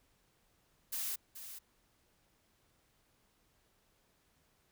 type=noise with echo; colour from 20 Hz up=blue; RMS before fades=-38 dBFS; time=0.92-1.16 s; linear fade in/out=10 ms; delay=430 ms; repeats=1; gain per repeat=-10 dB; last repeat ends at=1.59 s; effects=pink hiss -73 dBFS RMS until 4.71 s